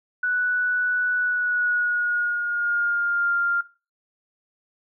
sine tone with pitch glide, 1480 to 1396.9 Hz, F#6 to F6, 0 to 0 cents, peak -20 dBFS, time 0.23-3.61 s, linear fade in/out 5 ms, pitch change -100 cents, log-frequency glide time 1.16-3.33 s, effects noise-tail reverb RT60 0.3 s tail -17 dB re dry

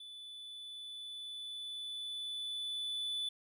triangle tone with level ramp, 3482 Hz, A7, 19 cents flat, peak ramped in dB -46 to -33 dBFS, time 0-3.29 s, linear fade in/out 5 ms, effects none

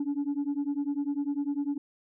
sine beating tone pair, 280.9 / 290.9 Hz, C#4 / D4, +23 / -16 cents, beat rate 10 Hz, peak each -29 dBFS, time 0-1.78 s, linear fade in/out 5 ms, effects tanh soft clip ceiling -24 dBFS

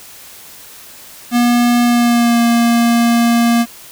square tone with pitch glide, 240.5 to 234.6 Hz, B3 to A#3, -46 to +11 cents, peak -10 dBFS, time 1.31-3.66 s, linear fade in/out 50 ms, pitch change -43 cents, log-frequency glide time 1.83-2.41 s, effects white hiss -37 dBFS RMS until 3.91 s

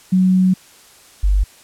sine tone pair in turn, 185.7 / 48.99 Hz, F#3 / G1, +7 / 0 cents, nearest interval octave + major seventh, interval 2307 cents, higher first, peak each -10 / -11 dBFS, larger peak first, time 0.12-0.54 / 1.23-1.44 s, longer first, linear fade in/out 10 ms, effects white hiss -46 dBFS RMS until 1.63 s + low-pass 11000 Hz 12 dB/octave

